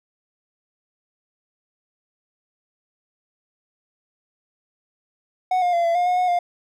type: tone with pitch steps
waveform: triangle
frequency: 739 / 711 / 686 / 676 / 711 / 722 / 728 / 704 Hz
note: F#5 / F5 / F5 / E5 / F5 / F#5 / F#5 / F5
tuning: -2 / +31 / -31 / +43 / +31 / -43 / -28 / +14 cents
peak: -15 dBFS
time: 5.51-6.39 s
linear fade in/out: 5 ms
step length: 110 ms
effects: none